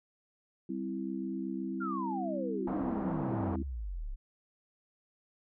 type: chord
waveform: sine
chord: C major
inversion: second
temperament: equal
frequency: 196 / 261.6 / 329.6 Hz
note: G3 / C4 / E4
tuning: 0 / 0 / 0 cents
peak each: -38 dBFS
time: 0.69-3.63 s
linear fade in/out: 5 ms
type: exponential sweep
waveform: sine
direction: down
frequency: 1440 to 30.87 Hz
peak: -35 dBFS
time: 1.8-4.16 s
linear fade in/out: 20 ms
type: low-pass noise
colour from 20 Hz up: white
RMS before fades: -39 dBFS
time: 2.67-3.56 s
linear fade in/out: 5 ms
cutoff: 980 Hz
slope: 24 dB/octave
effects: none